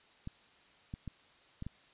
clicks, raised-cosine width 5 ms, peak -28 dBFS, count 5, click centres 0.274 / 0.939 / 1.077 / 1.624 / 1.666 s, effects white hiss -63 dBFS RMS until 1.93 s + resampled to 8000 Hz

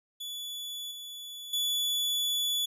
40% pulse tone with level steps, 3435 Hz, A7, 42 cents flat, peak -35 / -39 / -26 dBFS, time 0.2-2.66 s, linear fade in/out 10 ms, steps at 0.91 / 1.53 s, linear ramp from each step 5 ms, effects none

